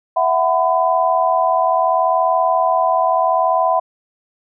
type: chord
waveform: sine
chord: E suspended second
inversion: none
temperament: equal with one note detuned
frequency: 659.3 / 740 / 1005.6 Hz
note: E5 / F#5 / B5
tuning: 0 / 0 / +31 cents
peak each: -17 dBFS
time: 0.16-3.8 s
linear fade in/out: 10 ms
effects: none